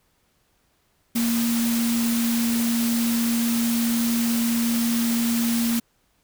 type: tone in noise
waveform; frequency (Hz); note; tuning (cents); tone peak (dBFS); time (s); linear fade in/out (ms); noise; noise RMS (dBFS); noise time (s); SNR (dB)
sine; 233.1; A#3; 0; -20; 1.15-5.8; 10; white; -29; 1.15-5.8; +6
effects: pink hiss -66 dBFS RMS until 6.23 s